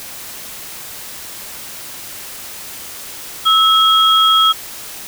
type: tone pair together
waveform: sine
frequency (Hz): 1300 / 3276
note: E6 / G#7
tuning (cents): -24 / -24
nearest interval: octave + major third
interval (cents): 1600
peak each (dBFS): -11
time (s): 3.45-4.53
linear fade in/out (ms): 20
effects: white hiss -31 dBFS RMS until 5.07 s